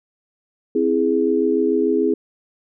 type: chord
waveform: sine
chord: C augmented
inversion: none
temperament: equal with one note detuned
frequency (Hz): 261.6 / 328.7 / 415.3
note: C4 / E4 / G#4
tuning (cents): 0 / -5 / 0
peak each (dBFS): -21 / -20 / -18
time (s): 0.75-2.14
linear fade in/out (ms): 5
effects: none